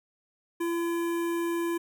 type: tone with notch filter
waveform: square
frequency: 339.2 Hz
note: E4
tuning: 50 cents sharp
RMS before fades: -29 dBFS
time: 0.6-1.78 s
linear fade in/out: 10 ms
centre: 4600 Hz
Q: 0.83
effects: none